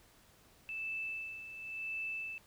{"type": "tone with tremolo", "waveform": "sine", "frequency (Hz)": 2637, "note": "E7", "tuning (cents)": 0, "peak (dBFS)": -36, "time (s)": [0.69, 2.38], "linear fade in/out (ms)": 0, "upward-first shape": "sine", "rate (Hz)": 0.94, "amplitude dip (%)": 65, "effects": ["pink hiss -64 dBFS RMS until 2.46 s"]}